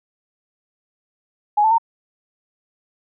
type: tone with pitch steps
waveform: sine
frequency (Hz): 834 / 880 / 915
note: G#5 / A5 / A#5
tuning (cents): +7 / 0 / -32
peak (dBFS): -12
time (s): 1.57-1.783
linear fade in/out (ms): 10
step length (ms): 71
effects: none